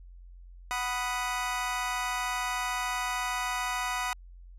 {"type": "chord", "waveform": "25% pulse", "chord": "B major", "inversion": "second", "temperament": "equal", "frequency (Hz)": [740, 987.8, 1244.5], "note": ["F#5", "B5", "D#6"], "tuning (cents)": [0, 0, 0], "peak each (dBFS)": [-31, -29, -31], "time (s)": [0.71, 4.13], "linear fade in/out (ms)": 0, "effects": ["added 44 Hz sine -46 dBFS peak until 4.58 s", "low-pass 12000 Hz 12 dB/octave"]}